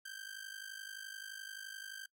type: ring-modulated tone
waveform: sawtooth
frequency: 1568 Hz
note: G6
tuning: in tune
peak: -39 dBFS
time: 0.05-2.06 s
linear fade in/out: 5 ms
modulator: 25.8 Hz
effects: noise-tail reverb RT60 0.1 s tail -21 dB re dry